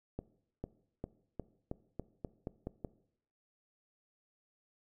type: accelerating click train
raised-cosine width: 2 ms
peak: -25 dBFS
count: 10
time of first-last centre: 0.19-2.848 s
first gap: 450 ms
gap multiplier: 0.89
effects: noise-tail reverb RT60 0.7 s tail -19 dB re dry